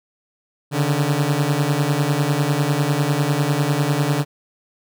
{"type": "beating tone pair", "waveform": "sawtooth", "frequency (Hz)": [140, 150], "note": ["C#3", "D3"], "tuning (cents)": [18, 37], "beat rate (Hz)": 10, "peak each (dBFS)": -16, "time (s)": [0.71, 4.25], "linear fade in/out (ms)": 50, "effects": []}